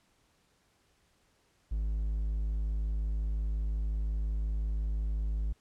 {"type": "tone", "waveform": "triangle", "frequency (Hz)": 52.8, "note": "G#1", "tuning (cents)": 29, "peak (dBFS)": -27, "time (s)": [1.71, 5.53], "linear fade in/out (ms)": 10, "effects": ["pink hiss -70 dBFS RMS until 5.6 s", "low-pass 10000 Hz 12 dB/octave"]}